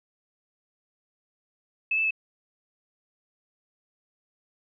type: tone with pitch steps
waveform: sine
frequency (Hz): 2605 / 2637 / 2606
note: E7 / E7 / E7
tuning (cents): -21 / 0 / -20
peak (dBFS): -22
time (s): 1.91-2.108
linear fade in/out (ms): 5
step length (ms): 66
effects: none